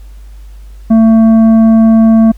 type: tone with tanh clipping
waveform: sine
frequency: 223.7 Hz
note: A3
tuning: 29 cents sharp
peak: -4 dBFS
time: 0.9-2.32 s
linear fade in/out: 10 ms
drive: 8 dB
effects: added 50 Hz sine -28 dBFS peak until 2.37 s + pink hiss -49 dBFS RMS until 2.37 s